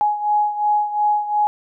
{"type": "beating tone pair", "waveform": "sine", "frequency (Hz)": [836, 838.8], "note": ["G#5", "G#5"], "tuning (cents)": [11, 17], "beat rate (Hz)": 2.8, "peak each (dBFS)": [-17, -22], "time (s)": [0.01, 1.47], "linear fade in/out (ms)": 0, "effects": []}